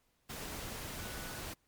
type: tone in noise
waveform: sine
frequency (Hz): 1480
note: F#6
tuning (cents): 0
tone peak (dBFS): -52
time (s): 0.99-1.41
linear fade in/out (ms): 10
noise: pink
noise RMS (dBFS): -43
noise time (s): 0.29-1.54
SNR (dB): -12
effects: pink hiss -75 dBFS RMS until 1.67 s + MP3 96 kbps